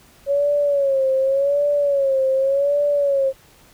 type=tone with vibrato; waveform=sine; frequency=554.4 Hz; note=C#5; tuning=in tune; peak=-15 dBFS; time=0.26-3.33 s; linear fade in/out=50 ms; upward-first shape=sine; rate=0.87 Hz; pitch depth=81 cents each way; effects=pink hiss -51 dBFS RMS until 3.73 s